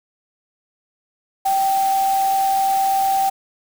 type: tone in noise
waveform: sine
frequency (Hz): 778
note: G5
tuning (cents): -13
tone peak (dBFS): -15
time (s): 1.45-3.3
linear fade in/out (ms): 10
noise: white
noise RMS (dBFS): -31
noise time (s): 1.45-3.3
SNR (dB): +13
effects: none